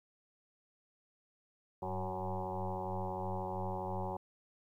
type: tone with frequency modulation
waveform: sine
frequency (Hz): 464.5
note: A#4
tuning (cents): -6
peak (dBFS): -35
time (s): 1.82-4.17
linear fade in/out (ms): 5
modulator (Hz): 92.6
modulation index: 5.2
effects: 12-bit